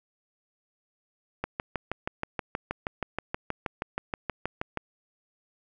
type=click train; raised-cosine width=0.5 ms; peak=-14 dBFS; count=22; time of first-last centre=1.44-4.773 s; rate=6.3 Hz; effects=none